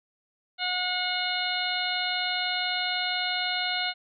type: harmonic tone with a mistuned harmonic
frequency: 726 Hz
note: F#5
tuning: 33 cents flat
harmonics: 1 / 2 / 3 / 4 / 5 / 6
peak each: -33 / -33 / -33 / -33 / -33 / -33 dBFS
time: 0.58-3.94 s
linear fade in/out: 50 ms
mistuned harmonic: 6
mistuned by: -78 cents
effects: none